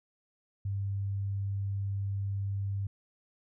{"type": "tone", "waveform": "sine", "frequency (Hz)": 99, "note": "G2", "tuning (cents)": 18, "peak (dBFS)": -30, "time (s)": [0.65, 2.87], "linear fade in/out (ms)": 5, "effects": []}